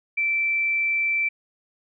sine tone, 2334 Hz, D7, 11 cents flat, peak -20 dBFS, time 0.17-1.29 s, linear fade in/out 10 ms, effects none

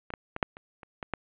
clicks, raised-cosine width 0.5 ms, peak -23 / -17 / -18 / -8 / -29 / -30 / -20 / -14 dBFS, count 8, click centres 0.104 / 0.138 / 0.364 / 0.428 / 0.569 / 0.832 / 1.028 / 1.137 s, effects resampled to 8000 Hz + 8-bit

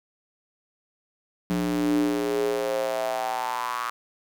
square tone with high-pass filter sweep, 59.1 Hz, A#1, 24 cents sharp, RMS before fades -26 dBFS, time 1.5-3.9 s, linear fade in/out 0 ms, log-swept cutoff 210 to 1200 Hz, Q 5.7, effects none

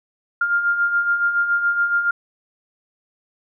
sine beating tone pair, 1396.9 / 1404 Hz, F6 / F6, 0 / +9 cents, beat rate 7.1 Hz, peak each -25 / -17 dBFS, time 0.41-2.11 s, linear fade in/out 5 ms, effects none

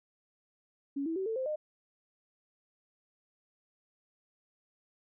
sine tone with pitch steps, 279.3 / 326.4 / 381.5 / 445.9 / 521.2 / 609.2 Hz, C#4 / E4 / G4 / A4 / C5 / D#5, +13 / -17 / -47 / +23 / -7 / -37 cents, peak -31 dBFS, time 0.96-1.56 s, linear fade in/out 10 ms, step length 100 ms, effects none

